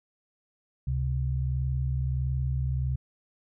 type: tone pair together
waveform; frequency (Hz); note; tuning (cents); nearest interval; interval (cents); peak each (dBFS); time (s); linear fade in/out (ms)
sine; 69.29 / 130.81; C#2 / C3; 0 / 0; major seventh; 1100; -28; 0.87-2.96; 5
effects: none